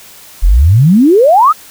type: exponential sweep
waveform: sine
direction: up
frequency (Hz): 37.62 to 1341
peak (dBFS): -3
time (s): 0.42-1.53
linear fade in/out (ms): 20
effects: white hiss -36 dBFS RMS until 1.7 s